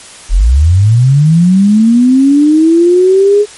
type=linear sweep; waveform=sine; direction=up; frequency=36.25 to 420 Hz; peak=-3 dBFS; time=0.29-3.46 s; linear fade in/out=50 ms; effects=white hiss -32 dBFS RMS until 3.57 s + MP3 48 kbps